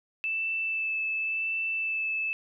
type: tone with vibrato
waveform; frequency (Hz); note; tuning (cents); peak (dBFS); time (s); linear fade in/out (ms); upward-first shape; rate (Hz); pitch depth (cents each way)
sine; 2637; E7; 0; -27; 0.24-2.33; 0; sine; 0.91; 13
effects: none